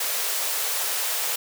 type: high-pass noise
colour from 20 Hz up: white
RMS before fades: -26 dBFS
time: 0-1.36 s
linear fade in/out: 5 ms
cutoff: 410 Hz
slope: 96 dB/octave
effects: none